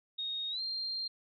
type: tone with pitch glide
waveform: sine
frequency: 3729 to 4186 Hz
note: A#7 to C8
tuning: 0 to 0 cents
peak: -34 dBFS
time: 0.18-1.08 s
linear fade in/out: 10 ms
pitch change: +200 cents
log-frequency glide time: 0.5-0.61 s
effects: none